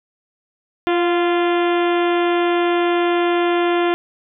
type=harmonic tone with a mistuned harmonic; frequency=346.6 Hz; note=F4; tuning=13 cents flat; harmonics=1 / 2 / 3 / 4 / 5 / 6 / 7 / 8 / 9 / 10; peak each=-16 / -22 / -26 / -28 / -30 / -32 / -33 / -34 / -35 / -36 dBFS; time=0.87-3.94 s; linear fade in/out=0 ms; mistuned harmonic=2; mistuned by=+25 cents; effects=none